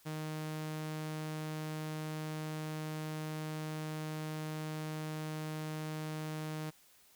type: tone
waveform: sawtooth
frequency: 155.2 Hz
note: D#3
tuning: 4 cents flat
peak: -34 dBFS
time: 0.05-6.71 s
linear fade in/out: 20 ms
effects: white hiss -64 dBFS RMS until 7.15 s